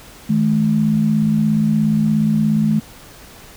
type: tone pair together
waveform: sine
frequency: 157.94 / 214.9 Hz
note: D#3 / A3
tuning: +26 / -41 cents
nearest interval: perfect fourth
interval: 533 cents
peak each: -18 / -14 dBFS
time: 0.29-2.8 s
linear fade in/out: 10 ms
effects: pink hiss -41 dBFS RMS until 3.56 s